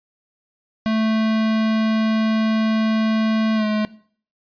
square tone with pitch glide, 220 to 213.5 Hz, A3 to G#3, 0 to +48 cents, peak -18 dBFS, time 0.86-3.85 s, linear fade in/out 0 ms, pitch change -52 cents, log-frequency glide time 3.55-3.65 s, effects noise-tail reverb RT60 0.5 s tail -19 dB re dry + resampled to 11025 Hz

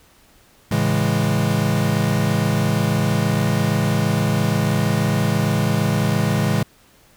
square chord, A major seventh, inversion none, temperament equal, 110 / 138.59 / 164.81 / 207.7 Hz, A2 / C#3 / E3 / G#3, 0 / 0 / 0 / 0 cents, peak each -23 dBFS, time 0.71-6.63 s, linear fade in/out 5 ms, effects pink hiss -53 dBFS RMS until 7.16 s

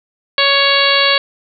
harmonic tone, 557 Hz, C#5, 8 cents sharp, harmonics 1 / 2 / 3 / 4 / 5 / 6 / 7 / 8, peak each -18 / -18 / -18 / -18 / -18 / -18 / -18 / -18 dBFS, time 0.38-1.18 s, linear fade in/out 2 ms, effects none

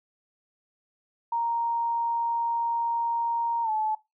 sine tone with pitch glide, 932.3 to 864.9 Hz, A#5 to A5, 0 to -30 cents, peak -24 dBFS, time 1.32-3.95 s, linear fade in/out 5 ms, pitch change -130 cents, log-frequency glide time 3.63-3.7 s, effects noise-tail reverb RT60 0.2 s tail -20 dB re dry

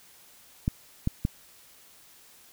clicks, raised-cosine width 5 ms, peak -12 dBFS, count 3, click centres 0.679 / 1.074 / 1.251 s, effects white hiss -55 dBFS RMS until 2.52 s

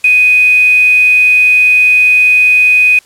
sine tone with quantisation, 2495 Hz, D#7, 4 cents sharp, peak -4 dBFS, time 0.04-2.99 s, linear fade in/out 5 ms, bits 4, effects white hiss -45 dBFS RMS until 3.05 s + low-pass 10000 Hz 12 dB/octave

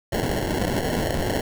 white noise with sample-and-hold, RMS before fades -24 dBFS, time 0.12-1.41 s, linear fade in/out 5 ms, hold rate 1225 Hz, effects none

